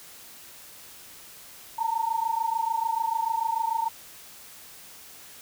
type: tone pair together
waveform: sine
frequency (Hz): 895.2 / 922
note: A5 / A#5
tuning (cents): +30 / -19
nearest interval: minor second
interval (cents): 51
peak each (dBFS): -27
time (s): 1.78-3.89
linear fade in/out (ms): 10
effects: white hiss -47 dBFS RMS until 5.41 s